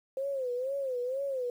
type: tone with vibrato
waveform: sine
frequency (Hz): 522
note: C5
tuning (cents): -4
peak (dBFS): -30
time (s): 0.17-1.5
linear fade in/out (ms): 2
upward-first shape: sine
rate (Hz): 2.1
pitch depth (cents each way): 120
effects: 10-bit